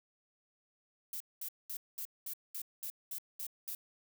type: noise bursts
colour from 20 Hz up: violet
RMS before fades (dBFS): -41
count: 10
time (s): 1.13-3.75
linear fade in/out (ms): 2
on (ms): 73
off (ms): 210
effects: none